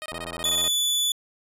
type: tone bursts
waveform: 10% pulse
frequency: 622.3 Hz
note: D#5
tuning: in tune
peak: -24 dBFS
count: 11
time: 0.02-0.678 s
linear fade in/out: 0 ms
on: 38 ms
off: 24 ms
type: click train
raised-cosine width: 1 ms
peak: -23 dBFS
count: 48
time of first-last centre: 0.12-0.678 s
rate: 84.3 Hz
type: tone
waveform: sawtooth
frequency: 3464 Hz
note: A7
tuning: 28 cents flat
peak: -18 dBFS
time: 0.44-1.12 s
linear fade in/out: 2 ms
effects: resampled to 32000 Hz